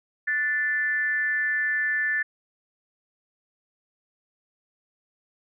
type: tone with frequency modulation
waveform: sine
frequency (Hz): 1760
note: A6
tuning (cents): 0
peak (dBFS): -22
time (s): 0.27-2.23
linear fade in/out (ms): 10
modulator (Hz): 289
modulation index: 0.47
effects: none